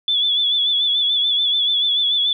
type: tone with vibrato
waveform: sine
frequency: 3442 Hz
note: A7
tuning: 39 cents flat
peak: -15 dBFS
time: 0.08-2.33 s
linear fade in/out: 2 ms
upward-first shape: sine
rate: 6.9 Hz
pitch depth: 53 cents each way
effects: none